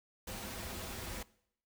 pink noise with comb filter, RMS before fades -43 dBFS, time 0.27-1.23 s, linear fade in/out 5 ms, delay 6.8 ms, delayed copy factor -0.5, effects noise-tail reverb RT60 0.7 s tail -21 dB re dry

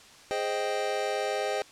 square chord, Ab major seventh, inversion none, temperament equal, 415.3 / 523.3 / 622.3 / 784 Hz, Ab4 / C5 / Eb5 / G5, 0 / 0 / 0 / 0 cents, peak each -34 dBFS, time 0.31-1.62 s, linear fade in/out 0 ms, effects white hiss -52 dBFS RMS until 1.71 s + low-pass 7000 Hz 12 dB/octave

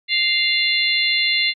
harmonic tone with a mistuned harmonic, 698.5 Hz, F5, in tune, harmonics 3 / 4 / 5 / 6, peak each -19 / -23 / -22 / -21 dBFS, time 0.08-1.54 s, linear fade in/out 50 ms, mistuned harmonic 6, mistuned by -31 cents, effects MP3 64 kbps

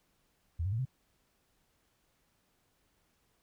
sine tone with pitch steps, 83 / 96.45 / 112.08 / 130.24 Hz, E2 / G2 / A2 / C3, +12 / -28 / +32 / -8 cents, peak -30 dBFS, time 0.59-0.854 s, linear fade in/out 10 ms, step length 66 ms, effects pink hiss -74 dBFS RMS until 3.42 s

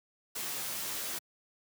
white noise with comb filter, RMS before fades -37 dBFS, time 0.35-1.19 s, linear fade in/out 10 ms, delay 14 ms, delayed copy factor +0.8, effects high-pass 100 Hz 12 dB/octave

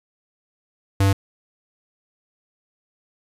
square tone, 98 Hz, G2, in tune, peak -15 dBFS, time 1-1.13 s, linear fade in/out 5 ms, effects resampled to 32000 Hz + 9-bit

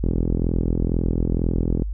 click train, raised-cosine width 3 ms, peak -9 dBFS, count 76, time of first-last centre 0.04-1.821 s, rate 42.1 Hz, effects added 50 Hz sine -24 dBFS peak until 1.93 s

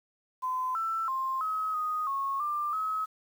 sine tone with pitch steps, 1022 / 1331 / 1055 / 1276 / 1245 / 1095 / 1189 / 1281 Hz, C6 / E6 / C6 / D#6 / D#6 / C#6 / D6 / E6, -41 / +16 / +14 / +43 / +1 / -22 / +21 / -50 cents, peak -28 dBFS, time 0.42-3.06 s, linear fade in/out 20 ms, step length 330 ms, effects 9-bit

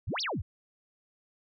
sine exponential two-way sweep, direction up then down, 62.3 to 5940 to 62.3 Hz, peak -30 dBFS, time 0.07-0.42 s, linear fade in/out 10 ms, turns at 0.21 s, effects none

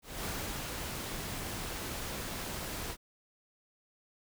pink noise with ADSR envelope, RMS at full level -37 dBFS, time 0.02-2.97 s, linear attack 230 ms, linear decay 360 ms, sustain -2 dB, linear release 60 ms, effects none

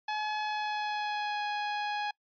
sawtooth tone with pitch glide, 850 to 832 Hz, G#5 to G#5, +40 to +3 cents, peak -27 dBFS, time 0.08-2.11 s, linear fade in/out 5 ms, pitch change -37 cents, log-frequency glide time 0.41-1.43 s, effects noise-tail reverb RT60 0.1 s tail -25 dB re dry + resampled to 11025 Hz

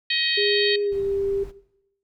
harmonic tone, 630 Hz, D#5, 21 cents sharp, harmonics 3 / 4 / 5 / 6 / 7, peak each -27 / -27 / -27 / -27 / -27 dBFS, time 0.1-0.76 s, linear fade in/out 5 ms
sine tone with pitch glide, 410 to 395.6 Hz, G#4 to G4, -22 to +16 cents, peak -22 dBFS, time 0.37-1.44 s, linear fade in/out 10 ms, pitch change -62 cents, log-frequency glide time 0.82-0.97 s
brown noise, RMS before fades -40 dBFS, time 0.91-1.52 s, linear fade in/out 20 ms
effects noise-tail reverb RT60 0.8 s tail -17 dB re dry

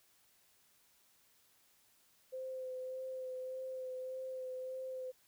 sine tone with vibrato, 516 Hz, C5, 24 cents flat, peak -40 dBFS, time 2.32-5.12 s, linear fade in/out 20 ms, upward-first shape sine, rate 1.7 Hz, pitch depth 16 cents each way, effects white hiss -70 dBFS RMS until 5.27 s

